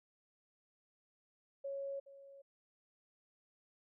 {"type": "tone with echo", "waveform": "sine", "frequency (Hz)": 553, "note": "C#5", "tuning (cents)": -4, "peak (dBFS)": -39, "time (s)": [1.64, 2], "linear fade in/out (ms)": 10, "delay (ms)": 420, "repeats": 1, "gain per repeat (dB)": -15, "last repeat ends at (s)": 2.42, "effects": []}